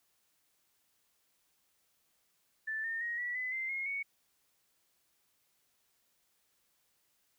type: tone with pitch steps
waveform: sine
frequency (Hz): 1760 / 1820 / 1882 / 1946.1 / 2012 / 2081 / 2152 / 2225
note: A6 / A#6 / A#6 / B6 / B6 / C7 / C7 / C#7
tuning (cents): 0 / -42 / +16 / -26 / +32 / -10 / +48 / +6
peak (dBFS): -34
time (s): 2.67-4.03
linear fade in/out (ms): 10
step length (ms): 170
effects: white hiss -75 dBFS RMS until 7.38 s